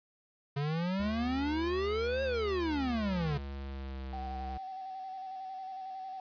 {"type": "exponential two-way sweep", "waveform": "square", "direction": "up then down", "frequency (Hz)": [138.59, 546, 138.59], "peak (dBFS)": -31, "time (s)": [0.56, 3.38], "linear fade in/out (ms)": 10, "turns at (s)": 2.23}
{"type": "tone with pitch glide", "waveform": "square", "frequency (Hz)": [74.4, 65.9], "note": ["D2", "C2"], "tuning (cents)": [23, 13], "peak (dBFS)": -39, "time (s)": [0.99, 4.58], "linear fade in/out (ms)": 10, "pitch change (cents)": -210, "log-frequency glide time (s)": [2.55, 4.11]}
{"type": "tone with vibrato", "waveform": "sine", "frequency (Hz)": 760, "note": "F#5", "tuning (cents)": 46, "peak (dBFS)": -39, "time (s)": [4.13, 6.2], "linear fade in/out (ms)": 2, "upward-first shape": "square", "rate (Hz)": 11, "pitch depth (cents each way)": 23}
{"effects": ["resampled to 11025 Hz", "10-bit"]}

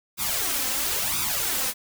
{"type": "noise with flanger", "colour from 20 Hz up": "white", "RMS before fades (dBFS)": -26, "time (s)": [0.17, 1.74], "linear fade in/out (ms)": 50, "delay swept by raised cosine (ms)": [0.81, 3.91], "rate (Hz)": 0.98, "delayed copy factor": 0.7, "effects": []}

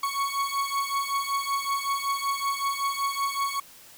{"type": "beating tone pair", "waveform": "40% pulse", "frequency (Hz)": [1108, 1113.3], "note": ["C#6", "C#6"], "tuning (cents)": [-1, 7], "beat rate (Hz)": 5.3, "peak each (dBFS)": -28, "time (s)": [0.03, 3.6], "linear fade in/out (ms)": 5, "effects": ["white hiss -50 dBFS RMS until 3.97 s"]}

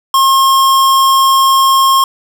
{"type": "tone", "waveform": "square", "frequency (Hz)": 1074, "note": "C6", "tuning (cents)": 45, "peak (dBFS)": -7, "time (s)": [0.14, 2.04], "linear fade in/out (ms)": 2, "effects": []}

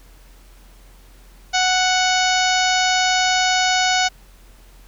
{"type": "harmonic tone with a mistuned harmonic", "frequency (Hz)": 740, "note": "F#5", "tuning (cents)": 0, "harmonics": [1, 2, 3, 4, 5, 6, 7, 8, 9], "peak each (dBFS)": [-19, -22, -24, -25, -26, -27, -27, -28, -29], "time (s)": [1.53, 4.09], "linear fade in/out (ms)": 20, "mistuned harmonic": 9, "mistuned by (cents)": 22, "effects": ["added 43 Hz sine -44 dBFS peak until 4.87 s", "pink hiss -52 dBFS RMS until 4.87 s"]}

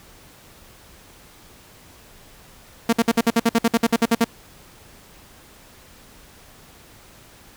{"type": "tone bursts", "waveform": "sawtooth", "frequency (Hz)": 230.5, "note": "A#3", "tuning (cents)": -19, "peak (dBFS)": -10, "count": 15, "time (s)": [2.89, 4.244], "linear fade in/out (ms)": 5, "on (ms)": 38, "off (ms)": 56, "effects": ["pink hiss -48 dBFS RMS until 7.56 s"]}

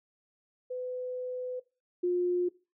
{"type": "tone pair in turn", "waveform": "sine", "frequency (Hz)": [503, 356], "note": ["B4", "F4"], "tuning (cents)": [32, 33], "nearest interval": "tritone", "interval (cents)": 599, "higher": "first", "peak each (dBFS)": [-33, -25], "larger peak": "second", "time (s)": [[0.7, 1.6], [2.03, 2.49]], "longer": "first", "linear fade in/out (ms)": 10, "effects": ["noise-tail reverb RT60 0.3 s tail -20 dB re dry"]}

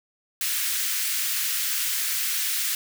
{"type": "high-pass noise", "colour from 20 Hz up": "white", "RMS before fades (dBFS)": -26, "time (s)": [0.41, 2.75], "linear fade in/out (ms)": 2, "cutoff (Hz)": 1500, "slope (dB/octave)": 24, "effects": []}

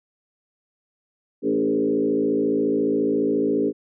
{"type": "tone with frequency modulation", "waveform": "sine", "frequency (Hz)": 349.2, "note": "F4", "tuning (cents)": 0, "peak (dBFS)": -18, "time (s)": [1.42, 3.73], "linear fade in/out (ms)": 50, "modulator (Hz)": 54.4, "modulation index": 2.1, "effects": []}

